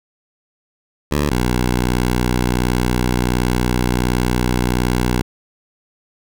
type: tone pair in turn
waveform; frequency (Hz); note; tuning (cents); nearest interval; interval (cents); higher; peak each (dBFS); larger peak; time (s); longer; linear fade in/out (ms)
10% pulse; 73 / 61.39; D2 / B1; -10 / -10; minor third; 300; first; -7; neither; 1.11-1.3 / 1.3-5.22; second; 10
effects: none

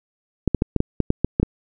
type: clicks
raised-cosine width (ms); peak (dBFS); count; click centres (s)
3; -4; 10; 0.477 / 0.547 / 0.621 / 0.763 / 0.804 / 1.003 / 1.104 / 1.246 / 1.399 / 1.43
effects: none

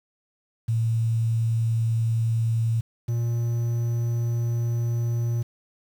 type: tone pair in turn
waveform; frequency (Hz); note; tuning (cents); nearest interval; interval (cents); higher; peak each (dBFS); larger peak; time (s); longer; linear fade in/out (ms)
sine / triangle; 113.8 / 117.81; A#2 / A#2; -41 / +19; minor second; 60; second; -20; neither; 0.68-2.81 / 3.08-5.43; second; 10
effects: 8-bit

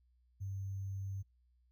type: tone with sample-and-hold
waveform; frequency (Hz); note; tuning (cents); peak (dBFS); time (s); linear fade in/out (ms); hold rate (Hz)
sine; 97.2; G2; -14; -38; 0.4-1.23; 20; 6300
effects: noise-tail reverb RT60 0.2 s tail -26 dB re dry + added 61 Hz sine -68 dBFS peak until 1.71 s

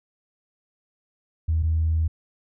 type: tone pair in turn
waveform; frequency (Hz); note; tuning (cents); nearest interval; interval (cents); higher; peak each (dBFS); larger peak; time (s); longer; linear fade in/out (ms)
sine; 80.3 / 80.3; E2 / E2; -45 / -45; unison; 0; neither; -18; neither; 1.48-1.63 / 1.63-2.08; second; 10
effects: tanh soft clip ceiling -14 dBFS

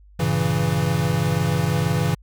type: chord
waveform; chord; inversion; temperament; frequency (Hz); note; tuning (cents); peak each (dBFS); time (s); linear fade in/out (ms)
square; G diminished seventh; none; equal; 98 / 116.54 / 138.59 / 164.81; G2 / Bb2 / Db3 / Fb3; 0 / 0 / 0 / 0; -27 / -28 / -24 / -23; 0.19-2.15; 10
effects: added 50 Hz sine -46 dBFS peak until 2.22 s

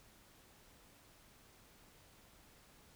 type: silence
effects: pink hiss -64 dBFS RMS until 2.95 s

